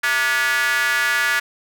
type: tone with high-pass filter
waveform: square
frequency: 130.8 Hz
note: C3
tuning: in tune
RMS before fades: -19 dBFS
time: 0.03-1.4 s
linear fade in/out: 10 ms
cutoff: 1600 Hz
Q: 4.4
effects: none

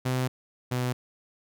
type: tone pair in turn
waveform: sawtooth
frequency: 128.1 / 125.1 Hz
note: C3 / B2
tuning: -36 / +23 cents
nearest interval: unison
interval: 41 cents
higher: first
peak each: -21 / -22 dBFS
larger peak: first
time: 0.05-0.28 / 0.71-0.93 s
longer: first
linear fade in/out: 10 ms
effects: none

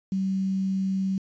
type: tone with quantisation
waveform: sine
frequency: 191.5 Hz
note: G3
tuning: 40 cents flat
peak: -23 dBFS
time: 0.12-1.18 s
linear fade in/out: 2 ms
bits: 8
effects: resampled to 16000 Hz

